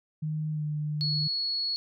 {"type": "tone with pitch glide", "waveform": "sine", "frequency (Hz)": [154.4, 150.35], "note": ["D#3", "D3"], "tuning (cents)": [-13, 41], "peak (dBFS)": -28, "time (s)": [0.22, 1.28], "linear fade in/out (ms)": 10, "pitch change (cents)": -46, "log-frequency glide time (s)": [0.51, 0.65]}
{"type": "tone", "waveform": "sine", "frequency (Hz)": 4361, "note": "C#8", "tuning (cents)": -29, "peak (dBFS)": -27, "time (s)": [1.01, 1.76], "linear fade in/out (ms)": 0}
{"effects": []}